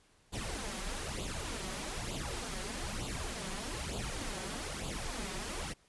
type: noise with flanger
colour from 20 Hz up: pink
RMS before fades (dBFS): -39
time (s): 0.32-5.74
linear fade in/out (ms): 20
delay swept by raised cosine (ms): 0.26 to 5.36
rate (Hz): 1.1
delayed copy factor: +0.7
effects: pink hiss -67 dBFS RMS until 5.88 s + resampled to 24000 Hz